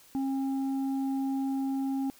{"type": "tone pair together", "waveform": "sine", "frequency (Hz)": [269.8, 808.5], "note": ["C#4", "G#5"], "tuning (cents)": [-47, -47], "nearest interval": "octave + perfect fifth", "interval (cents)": 1900, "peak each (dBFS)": [-27, -39], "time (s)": [0.15, 2.1], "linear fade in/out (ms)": 0, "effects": ["tanh soft clip ceiling -21 dBFS", "white hiss -57 dBFS RMS until 2.19 s"]}